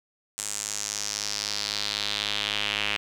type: tone with band-pass filter sweep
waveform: square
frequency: 51.91 Hz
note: G#1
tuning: in tune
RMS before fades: -30 dBFS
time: 0.38-2.97 s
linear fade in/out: 0 ms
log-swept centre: 7900 to 2700 Hz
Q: 3
effects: none